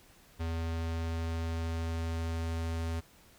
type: tone with low-pass filter sweep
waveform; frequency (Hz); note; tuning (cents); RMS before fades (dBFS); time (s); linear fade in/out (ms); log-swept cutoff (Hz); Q
square; 82.41; E2; 0; -34; 0.39-3.01; 20; 5300 to 10000; 0.73
effects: pink hiss -60 dBFS RMS until 3.38 s